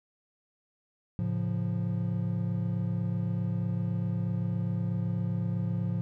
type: chord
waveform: triangle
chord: A augmented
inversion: none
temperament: equal with one note detuned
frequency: 110 / 137.87 / 174.61 Hz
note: A2 / C#3 / E#3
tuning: 0 / -9 / 0 cents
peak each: -29 / -34 / -29 dBFS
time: 1.19-6.01 s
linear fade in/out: 0 ms
effects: none